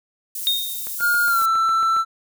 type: high-pass noise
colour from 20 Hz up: white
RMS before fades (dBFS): -29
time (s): 0.35-1.46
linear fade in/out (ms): 5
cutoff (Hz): 8800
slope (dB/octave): 12
type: tone with exponential decay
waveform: sine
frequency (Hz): 3697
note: A#7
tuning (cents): -15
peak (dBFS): -14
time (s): 0.47-0.98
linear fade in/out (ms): 0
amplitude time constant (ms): 110
type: click train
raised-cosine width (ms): 0.5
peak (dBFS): -23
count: 9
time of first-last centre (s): 0.87-1.966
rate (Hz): 7.3
type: tone with pitch glide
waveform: triangle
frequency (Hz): 1421 to 1333.5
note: F6 to E6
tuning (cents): +30 to +20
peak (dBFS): -14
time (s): 0.99-2.05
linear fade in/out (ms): 50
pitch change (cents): -110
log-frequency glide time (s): 1.26-1.43
effects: none

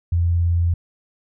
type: tone with vibrato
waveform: sine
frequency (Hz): 85.6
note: F2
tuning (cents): -34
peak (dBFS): -15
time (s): 0.12-0.74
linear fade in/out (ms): 5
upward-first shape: sine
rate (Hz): 18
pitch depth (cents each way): 11
effects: none

